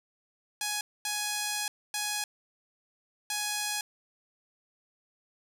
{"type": "tone bursts at uneven times", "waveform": "5% pulse", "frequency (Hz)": 835, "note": "G#5", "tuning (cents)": 9, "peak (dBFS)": -18, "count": 4, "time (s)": [[0.61, 0.81], [1.05, 1.68], [1.94, 2.24], [3.3, 3.81]], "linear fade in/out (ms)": 2, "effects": []}